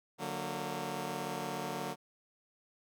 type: chord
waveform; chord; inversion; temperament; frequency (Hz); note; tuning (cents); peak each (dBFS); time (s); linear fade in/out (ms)
10% pulse; D augmented; none; just; 146.83 / 183.54 / 229.4; D3 / F#3 / A#3; 0 / -14 / -28; -33; 0.18-1.96; 50
effects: none